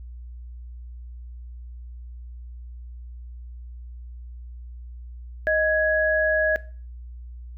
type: tone pair together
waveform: sine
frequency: 624.8 / 1668 Hz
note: D#5 / G#6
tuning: +7 / +7 cents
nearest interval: octave + perfect fourth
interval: 1700 cents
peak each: -21 dBFS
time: 5.47-6.56 s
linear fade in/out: 0 ms
effects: noise-tail reverb RT60 0.4 s tail -19 dB re dry + added 60 Hz sine -36 dBFS peak until 7.57 s